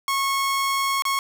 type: tone with dropouts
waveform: sawtooth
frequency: 1095 Hz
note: C#6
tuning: 22 cents flat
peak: -17 dBFS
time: 0.08-1.19 s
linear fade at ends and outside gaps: 1 ms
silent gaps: 1.022-1.052 s
effects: none

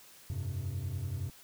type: chord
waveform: triangle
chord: F suspended second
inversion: none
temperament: equal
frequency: 87.31 / 98 / 130.81 Hz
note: F2 / G2 / C3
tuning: 0 / 0 / 0 cents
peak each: -36 / -34 / -36 dBFS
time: 0.3-1.3 s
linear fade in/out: 0 ms
effects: tanh soft clip ceiling -27 dBFS + white hiss -56 dBFS RMS until 1.43 s

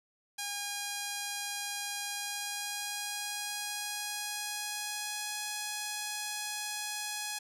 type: tone with pitch glide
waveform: 5% pulse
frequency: 815 to 837.4 Hz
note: G#5 to G#5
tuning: -33 to +14 cents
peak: -23 dBFS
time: 0.38-7.39 s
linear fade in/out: 10 ms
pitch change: +47 cents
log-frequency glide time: 2.07-5.38 s
effects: none

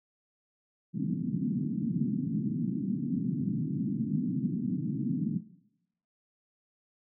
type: band-pass noise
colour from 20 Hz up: pink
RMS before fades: -31 dBFS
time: 0.93-5.41 s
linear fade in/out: 50 ms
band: 140 to 280 Hz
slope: 48 dB/octave
effects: noise-tail reverb RT60 0.8 s tail -17 dB re dry

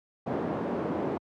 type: band-pass noise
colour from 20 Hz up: pink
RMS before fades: -31 dBFS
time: 0.26-1.18 s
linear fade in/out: 10 ms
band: 200 to 700 Hz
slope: 12 dB/octave
effects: high-pass 80 Hz 12 dB/octave

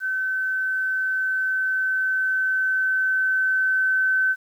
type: tone with level ramp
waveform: sine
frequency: 1529 Hz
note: G6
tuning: 44 cents flat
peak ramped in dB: -22 to -17 dBFS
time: 0-4.36 s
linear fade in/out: 50 ms
effects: 9-bit

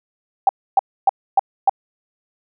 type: tone bursts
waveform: sine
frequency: 781 Hz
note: G5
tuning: 7 cents flat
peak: -8 dBFS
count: 5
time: 0.47-1.695 s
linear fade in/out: 2 ms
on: 21 ms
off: 280 ms
effects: none

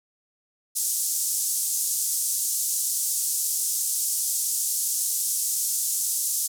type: band-pass noise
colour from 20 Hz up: pink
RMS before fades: -26 dBFS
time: 0.75-6.48 s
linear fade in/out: 20 ms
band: 6500 to 13000 Hz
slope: 24 dB/octave
effects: none

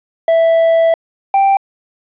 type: tone pair in turn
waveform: triangle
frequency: 659.3 / 785 Hz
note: E5 / G5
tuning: 0 / +2 cents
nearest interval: minor third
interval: 302 cents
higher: second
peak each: -6 dBFS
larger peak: neither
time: 0.28-0.94 / 1.34-1.57 s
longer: first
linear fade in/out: 2 ms
effects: resampled to 8000 Hz + 8-bit

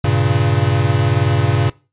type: chord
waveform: square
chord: G diminished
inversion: none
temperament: equal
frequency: 98 / 116.54 / 138.59 Hz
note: G2 / Bb2 / Db3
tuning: 0 / 0 / 0 cents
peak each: -18 dBFS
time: 0.04-1.7 s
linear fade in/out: 5 ms
effects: noise-tail reverb RT60 0.3 s tail -21 dB re dry + resampled to 8000 Hz

